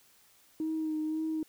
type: tone with vibrato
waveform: sine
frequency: 313.4 Hz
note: D#4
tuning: 13 cents sharp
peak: -29 dBFS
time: 0.6-1.43 s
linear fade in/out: 2 ms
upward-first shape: sine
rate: 1.9 Hz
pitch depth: 24 cents each way
effects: tanh soft clip ceiling -25 dBFS + white hiss -63 dBFS RMS until 1.48 s